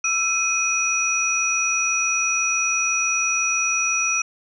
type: tone cluster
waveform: sine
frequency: 1336 / 2508 / 5850 Hz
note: E6 / D#7 / F#8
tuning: +23 / +13 / -21 cents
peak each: -27 / -22 / -22 dBFS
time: 0.04-4.22 s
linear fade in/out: 5 ms
effects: none